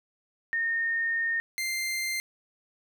sine / sawtooth tone pair in turn, 1835 / 2092 Hz, A#6 / C7, -28 / -1 cents, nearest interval major second, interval 227 cents, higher second, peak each -25 dBFS, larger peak neither, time 0.53-1.4 / 1.58-2.2 s, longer first, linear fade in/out 0 ms, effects none

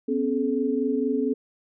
sine tone cluster, 248.9 / 273.2 / 429.8 Hz, B3 / C#4 / A4, +14 / -25 / -41 cents, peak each -26 dBFS, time 0.08-1.34 s, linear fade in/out 10 ms, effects none

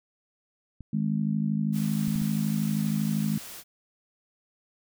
clicks, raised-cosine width 5 ms, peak -29 dBFS, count 4, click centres 0.807 / 2.08 / 2.157 / 2.218 s
harmonic tone, 52.7 Hz, G#1, 26 cents sharp, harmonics 3 / 4 / 5, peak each -28 / -26 / -37 dBFS, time 0.93-3.38 s, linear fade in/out 5 ms
white noise, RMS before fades -42 dBFS, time 1.72-3.64 s, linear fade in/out 50 ms
effects none

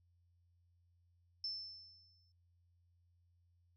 sine tone with exponential decay, 5300 Hz, E8, 9 cents sharp, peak -37 dBFS, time 1.44-2.32 s, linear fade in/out 2 ms, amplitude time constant 190 ms, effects added 87 Hz sine -70 dBFS peak until 3.76 s

